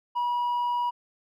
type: tone with hard clipping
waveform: triangle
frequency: 968 Hz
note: B5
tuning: 35 cents flat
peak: -23 dBFS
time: 0.15-0.91 s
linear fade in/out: 20 ms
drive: 1 dB
effects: none